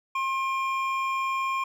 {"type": "tone pair together", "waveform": "triangle", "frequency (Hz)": [1066.4, 2394], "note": ["C6", "D7"], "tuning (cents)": [33, 33], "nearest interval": "octave + major second", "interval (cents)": 1400, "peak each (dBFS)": [-24, -31], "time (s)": [0.15, 1.64], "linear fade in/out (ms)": 5, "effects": []}